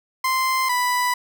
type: tone pair in turn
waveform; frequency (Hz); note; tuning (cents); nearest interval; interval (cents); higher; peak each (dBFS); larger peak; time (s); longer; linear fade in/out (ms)
30% pulse; 1042 / 989.1; C6 / B5; -7 / +2; minor second; 91; first; -16; neither; 0.24-0.69 / 0.69-1.14; neither; 5
effects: none